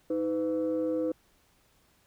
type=tone pair together; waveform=sine; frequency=315.8 / 503.9 Hz; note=D#4 / B4; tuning=+26 / +35 cents; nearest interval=minor sixth; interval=809 cents; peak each=-28 dBFS; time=0.1-1.12 s; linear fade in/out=5 ms; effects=tanh soft clip ceiling -22 dBFS + pink hiss -66 dBFS RMS until 2.06 s